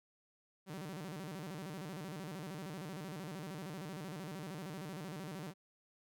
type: tone with vibrato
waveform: sawtooth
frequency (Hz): 170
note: F3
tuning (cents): -46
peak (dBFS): -39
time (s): 0.66-5.54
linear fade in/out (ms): 50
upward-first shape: square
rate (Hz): 13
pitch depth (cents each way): 210
effects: none